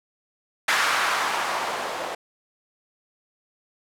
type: noise with low-pass filter sweep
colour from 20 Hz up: violet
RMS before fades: -25 dBFS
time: 0.68-2.15 s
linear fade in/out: 5 ms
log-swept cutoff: 1500 to 650 Hz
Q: 1.5
effects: none